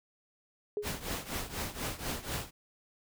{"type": "tone with exponential decay", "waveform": "sine", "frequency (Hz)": 416.4, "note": "G#4", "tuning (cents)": 5, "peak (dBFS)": -28, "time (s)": [0.77, 0.99], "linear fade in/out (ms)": 1, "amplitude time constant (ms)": 46}
{"type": "noise with tremolo", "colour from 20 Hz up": "pink", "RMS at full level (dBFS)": -34, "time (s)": [0.82, 2.51], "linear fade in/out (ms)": 50, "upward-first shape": "triangle", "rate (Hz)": 4.1, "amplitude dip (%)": 85}
{"effects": []}